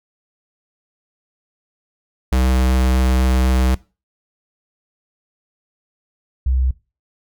square / sine tone pair in turn, 64 / 64.34 Hz, C2 / C2, -38 / -28 cents, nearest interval unison, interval 10 cents, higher second, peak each -14 dBFS, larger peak neither, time 2.32-3.75 / 6.46-6.71 s, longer first, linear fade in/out 5 ms, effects noise-tail reverb RT60 0.3 s tail -20 dB re dry

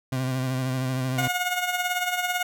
30% pulse tone with vibrato, 129.7 Hz, C3, 15 cents flat, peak -22 dBFS, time 0.12-1.28 s, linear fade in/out 5 ms, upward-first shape sine, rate 13 Hz, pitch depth 35 cents each way
15% pulse tone with tremolo, 721 Hz, F#5, 45 cents flat, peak -15 dBFS, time 1.18-2.43 s, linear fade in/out 5 ms, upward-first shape triangle, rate 18 Hz, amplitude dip 65%
effects none

